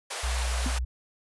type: high-pass noise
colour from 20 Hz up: pink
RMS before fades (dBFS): -34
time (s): 0.1-0.79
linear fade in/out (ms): 10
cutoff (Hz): 560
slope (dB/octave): 24
type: tone with vibrato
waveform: sine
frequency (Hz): 61.6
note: B1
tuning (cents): -4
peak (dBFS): -26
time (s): 0.23-0.85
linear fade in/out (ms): 10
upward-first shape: triangle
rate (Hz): 2.7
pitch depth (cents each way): 10
type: tone with exponential decay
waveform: sine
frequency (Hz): 252.1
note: B3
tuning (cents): +36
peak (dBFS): -25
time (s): 0.66-0.74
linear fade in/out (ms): 0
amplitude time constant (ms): 16
effects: resampled to 24000 Hz